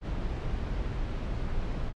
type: noise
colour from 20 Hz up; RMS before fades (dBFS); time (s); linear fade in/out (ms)
brown; -31; 0.01-1.93; 50
effects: low-pass 4000 Hz 12 dB/octave + MP3 64 kbps